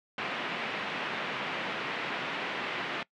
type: band-pass noise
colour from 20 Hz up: white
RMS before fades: -35 dBFS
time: 0.18-3.03 s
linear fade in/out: 2 ms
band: 150 to 2800 Hz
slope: 24 dB/octave
effects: noise-tail reverb RT60 0.1 s tail -22 dB re dry